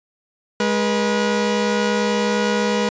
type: tone pair together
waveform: sawtooth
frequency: 207.7 / 484.1 Hz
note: G#3 / B4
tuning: 0 / -35 cents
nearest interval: octave + minor third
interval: 1465 cents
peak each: -16 dBFS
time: 0.6-2.89 s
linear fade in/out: 2 ms
effects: resampled to 16000 Hz